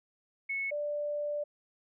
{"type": "tone pair in turn", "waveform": "sine", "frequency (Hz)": [2200, 588.5], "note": ["C#7", "D5"], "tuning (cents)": [-14, 3], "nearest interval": "octave + major seventh", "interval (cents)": 2283, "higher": "first", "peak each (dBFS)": [-31, -31], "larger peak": "neither", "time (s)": [[0.49, 0.71], [0.71, 1.44]], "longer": "second", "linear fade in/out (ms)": 10, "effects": []}